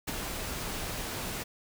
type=noise with ADSR envelope; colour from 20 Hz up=pink; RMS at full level=-32 dBFS; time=0.07-1.44 s; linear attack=15 ms; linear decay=17 ms; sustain=-4 dB; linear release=18 ms; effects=none